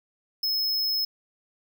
square tone, 5180 Hz, E8, 31 cents flat, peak -24 dBFS, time 0.43-1.05 s, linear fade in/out 5 ms, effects none

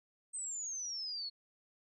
sine exponential sweep, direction down, 8372 to 4300 Hz, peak -38 dBFS, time 0.33-1.3 s, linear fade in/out 20 ms, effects none

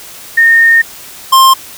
sine / square tone pair in turn, 1834 / 1057.4 Hz, A#6 / C6, -29 / +18 cents, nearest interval minor seventh, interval 953 cents, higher first, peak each -3 dBFS, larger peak neither, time 0.37-0.82 / 1.32-1.54 s, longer first, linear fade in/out 10 ms, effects white hiss -31 dBFS RMS until 1.77 s

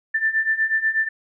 sine beating tone pair, 1769 / 1777.2 Hz, A6 / A6, +9 / +17 cents, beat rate 8.2 Hz, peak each -23 / -20 dBFS, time 0.14-1.09 s, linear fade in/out 10 ms, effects none

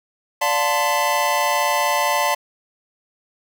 square tone cluster, 582 / 706 / 884 / 1041 / 2003 Hz, D5 / F5 / A5 / C6 / B6, -16 / +19 / +8 / -9 / +24 cents, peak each -25 / -26 / -22 / -24 / -27 dBFS, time 0.41-2.35 s, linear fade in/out 10 ms, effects none

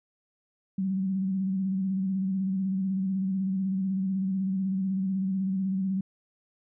sine tone with vibrato, 190.8 Hz, G3, 47 cents flat, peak -25 dBFS, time 0.78-6.01 s, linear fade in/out 5 ms, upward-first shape square, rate 16 Hz, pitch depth 35 cents each way, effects none

